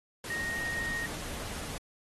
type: tone in noise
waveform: sine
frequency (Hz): 1864.7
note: A#6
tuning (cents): 0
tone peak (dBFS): -32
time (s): 0.3-1.06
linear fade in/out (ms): 2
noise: pink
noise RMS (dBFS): -40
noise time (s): 0.24-1.78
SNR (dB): +5
effects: AAC 32 kbps